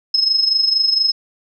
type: tone with amplitude modulation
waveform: sine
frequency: 5170 Hz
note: E8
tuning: 34 cents flat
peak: -10 dBFS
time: 0.14-1.12 s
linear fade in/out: 5 ms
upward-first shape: sine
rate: 24.3 Hz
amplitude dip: 65%
effects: none